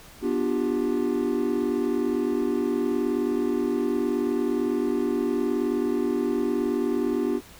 triangle chord, G dominant seventh, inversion first, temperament just, 245 / 294 / 352.8 / 392 Hz, B3 / D4 / F4 / G4, -14 / +2 / +18 / 0 cents, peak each -26 dBFS, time 0.21-7.41 s, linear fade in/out 50 ms, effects pink hiss -48 dBFS RMS until 7.59 s

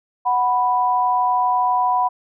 sine tone pair together, 740 / 987.8 Hz, F#5 / B5, 0 / 0 cents, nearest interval perfect fourth, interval 500 cents, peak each -19 / -17 dBFS, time 0.25-2.09 s, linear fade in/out 20 ms, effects none

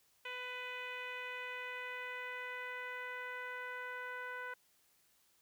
10% pulse tone with low-pass filter sweep, 498.7 Hz, B4, 17 cents sharp, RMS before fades -44 dBFS, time 0.25-4.54 s, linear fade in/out 5 ms, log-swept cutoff 2700 to 1600 Hz, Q 2.4, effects white hiss -72 dBFS RMS until 5.41 s

